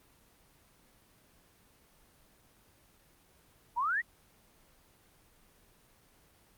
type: exponential sweep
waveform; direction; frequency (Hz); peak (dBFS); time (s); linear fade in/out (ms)
sine; up; 902 to 1995; -28; 3.76-4.02; 20
effects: pink hiss -64 dBFS RMS until 6.57 s + Opus 24 kbps